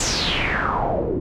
pink noise with low-pass filter sweep, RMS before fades -22 dBFS, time 0-1.2 s, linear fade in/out 5 ms, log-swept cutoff 7300 to 330 Hz, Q 5, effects none

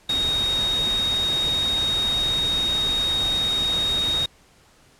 sine tone in noise, 3740 Hz, A#7, 5 cents sharp, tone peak -20 dBFS, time 0.09-4.26 s, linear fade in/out 5 ms, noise pink, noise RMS -31 dBFS, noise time 0.09-4.26 s, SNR +8 dB, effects pink hiss -55 dBFS RMS until 4.99 s + low-pass 10000 Hz 12 dB/octave

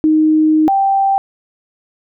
sine tone pair in turn, 311.1 / 783 Hz, D#4 / G5, 0 / -2 cents, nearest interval octave + major third, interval 1598 cents, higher second, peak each -8 / -10 dBFS, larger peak first, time 0.04-0.68 / 0.68-1.18 s, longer first, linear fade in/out 0 ms, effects none

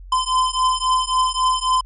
square beating tone pair, 1024 / 1027.7 Hz, C6 / C6, -38 / -31 cents, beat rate 3.7 Hz, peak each -20 dBFS, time 0.12-1.81 s, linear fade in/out 5 ms, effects added 45 Hz sine -35 dBFS peak until 1.85 s + MP3 48 kbps

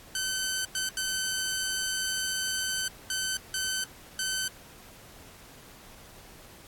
10% pulse tone bursts at uneven times, 1529 Hz, G6, 44 cents flat, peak -20 dBFS, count 6, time 0.15-0.65 / 0.75-0.89 / 0.97-2.88 / 3.1-3.37 / 3.54-3.84 / 4.19-4.48 s, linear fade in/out 2 ms, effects pink hiss -51 dBFS RMS until 6.67 s + AAC 64 kbps

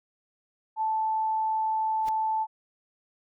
sine tone, 877 Hz, A5, 6 cents flat, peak -24 dBFS, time 0.76-2.47 s, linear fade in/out 50 ms
pink noise with exponential growth, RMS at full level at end -38 dBFS, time 2.01-2.09 s, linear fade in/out 1 ms, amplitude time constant 17 ms
effects none

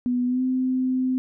sine tone with pitch glide, 246.9 to 257.2 Hz, B3 to C4, 0 to -30 cents, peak -20 dBFS, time 0.06-1.18 s, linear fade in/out 0 ms, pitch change +70 cents, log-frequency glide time 0.26-0.42 s, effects none

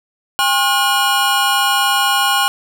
square tone cluster, 806 / 1073 / 1434 / 2907 Hz, G5 / C6 / F6 / F#7, +48 / +43 / +45 / -31 cents, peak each -19 dBFS, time 0.39-2.48 s, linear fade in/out 0 ms, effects 8-bit

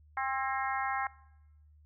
harmonic tone with a mistuned harmonic, 265.8 Hz, C4, 27 cents sharp, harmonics 3 / 4 / 5 / 6 / 7 / 8, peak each -34 / -36 / -38 / -40 / -41 / -42 dBFS, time 0.17-1.07 s, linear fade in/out 2 ms, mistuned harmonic 6, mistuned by +34 cents, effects noise-tail reverb RT60 0.9 s tail -22 dB re dry + added 75 Hz sine -57 dBFS peak until 1.85 s

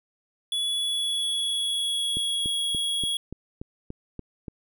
square tone with pitch glide, 3400 to 3326 Hz, G#7 to G#7, +40 to +2 cents, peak -25 dBFS, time 0.52-3.17 s, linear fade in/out 2 ms, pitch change -38 cents, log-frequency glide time 0.67-2.48 s
click train, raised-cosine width 3 ms, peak -22 dBFS, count 9, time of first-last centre 2.17-4.482 s, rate 3.46 Hz
effects none

